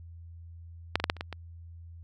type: clicks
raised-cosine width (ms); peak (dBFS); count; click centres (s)
0.3; -7 / -15 / -8 / -7 / -29 / -17 / -21; 7; 0.956 / 1 / 1.041 / 1.099 / 1.167 / 1.209 / 1.327
effects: added 84 Hz sine -44 dBFS peak until 2.03 s

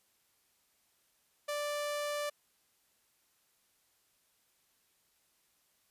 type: tone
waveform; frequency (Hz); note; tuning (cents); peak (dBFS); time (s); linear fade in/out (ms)
sawtooth; 587.3; D5; 0; -30; 1.48-2.3; 10
effects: white hiss -73 dBFS RMS until 5.9 s + resampled to 32000 Hz

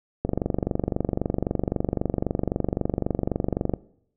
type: click train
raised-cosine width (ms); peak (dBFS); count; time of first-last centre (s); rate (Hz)
2; -10; 84; 0.25-3.737; 23.8
effects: noise-tail reverb RT60 0.7 s tail -20 dB re dry

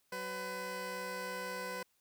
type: tone pair together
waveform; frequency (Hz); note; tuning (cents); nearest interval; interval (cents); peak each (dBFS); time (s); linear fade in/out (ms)
15% pulse; 188.4 / 502.7; F#3 / B4; +32 / +31; octave + perfect fourth; 1699; -40 / -33; 0.12-1.83; 5
effects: white hiss -75 dBFS RMS until 2 s

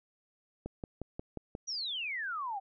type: click train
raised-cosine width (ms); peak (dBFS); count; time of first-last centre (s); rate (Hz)
2; -25; 6; 0.66-1.551; 5.61
type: exponential sweep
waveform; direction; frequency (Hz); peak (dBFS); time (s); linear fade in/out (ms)
sine; down; 5920 to 750; -34; 1.67-2.6; 20
effects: none

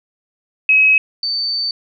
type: tone pair in turn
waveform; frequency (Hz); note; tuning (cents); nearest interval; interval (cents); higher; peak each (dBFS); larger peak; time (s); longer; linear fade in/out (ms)
sine; 2554 / 4559; D#7 / C#8; +45 / +48; minor seventh; 1003; second; -8 / -17; first; 0.69-0.98 / 1.23-1.71; second; 2
effects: none

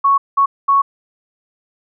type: tone bursts at uneven times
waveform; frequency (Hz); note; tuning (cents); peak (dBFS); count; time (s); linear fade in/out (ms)
sine; 1108.7; C#6; 0; -9; 3; 0.04-0.18 / 0.37-0.46 / 0.68-0.82; 10
effects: none

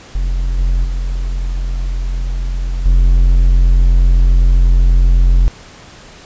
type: tone with level steps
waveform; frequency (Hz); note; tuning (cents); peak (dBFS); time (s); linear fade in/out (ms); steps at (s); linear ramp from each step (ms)
triangle; 43.98; F1; +13; -11 / -8 / -13 / -4; 0.15-5.48; 0; 0.58 / 0.84 / 2.85; 10
effects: pink hiss -38 dBFS RMS until 6.25 s + resampled to 16000 Hz

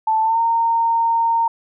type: tone with pitch glide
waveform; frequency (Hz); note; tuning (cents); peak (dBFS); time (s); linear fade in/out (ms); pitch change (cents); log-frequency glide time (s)
sine; 880 to 920; A5 to A#5; 0 to -23; -14; 0.07-1.48; 5; +77; 0.22-0.39
effects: none

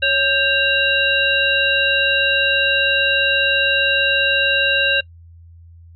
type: harmonic tone with a mistuned harmonic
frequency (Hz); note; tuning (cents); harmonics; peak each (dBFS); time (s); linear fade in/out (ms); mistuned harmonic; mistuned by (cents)
555; C#5; +2; 1 / 3 / 5 / 7; -23 / -18 / -17 / -21; 0.02-5.01; 10; 3; -89
effects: noise-tail reverb RT60 0.1 s tail -24 dB re dry + added 84 Hz sine -40 dBFS peak until 5.95 s

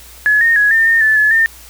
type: tone with pitch steps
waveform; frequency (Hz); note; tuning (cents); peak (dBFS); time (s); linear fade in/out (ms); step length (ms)
sine; 1700 / 1841 / 1674 / 1804 / 1826 / 1747 / 1714 / 1809; G#6 / A#6 / G#6 / A6 / A#6 / A6 / A6 / A6; +40 / -22 / +13 / +43 / -36 / -13 / -46 / +48; -8; 0.26-1.46; 0; 150
effects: added 60 Hz sine -41 dBFS peak until 1.69 s + white hiss -39 dBFS RMS until 1.69 s

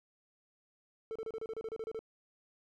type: tone bursts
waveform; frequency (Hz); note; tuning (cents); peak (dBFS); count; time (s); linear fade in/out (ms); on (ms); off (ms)
triangle; 444.9; A4; +19; -35; 12; 1.11-1.991; 0; 45; 31
effects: none

